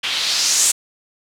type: noise with low-pass filter sweep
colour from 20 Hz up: blue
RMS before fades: -18 dBFS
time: 0.03-0.72 s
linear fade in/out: 10 ms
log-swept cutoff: 2900 to 8300 Hz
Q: 2.5
effects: none